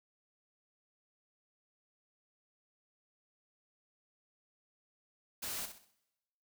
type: noise with echo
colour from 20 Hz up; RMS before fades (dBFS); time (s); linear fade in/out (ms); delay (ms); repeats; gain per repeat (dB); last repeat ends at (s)
white; -40; 5.42-5.66; 10; 64; 4; -9; 5.916
effects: noise-tail reverb RT60 1.0 s tail -22 dB re dry